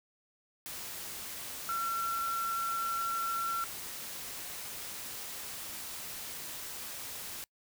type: tone in noise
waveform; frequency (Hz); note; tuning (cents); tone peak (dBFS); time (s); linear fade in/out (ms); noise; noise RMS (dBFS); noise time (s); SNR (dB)
sine; 1356; E6; +49; -31; 1.69-3.64; 0; white; -42; 0.66-7.44; +8
effects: noise-tail reverb RT60 0.1 s tail -26 dB re dry